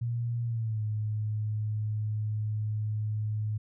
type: tone with pitch glide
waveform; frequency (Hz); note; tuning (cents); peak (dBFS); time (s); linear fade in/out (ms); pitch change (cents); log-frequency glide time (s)
sine; 118.1 to 107.05; A#2 to A2; +23 to -47; -28; 0.01-3.58; 10; -170; 0.44-0.82
effects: none